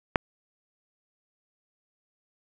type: click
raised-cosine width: 0.5 ms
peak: -5 dBFS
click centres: 0.158 s
effects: none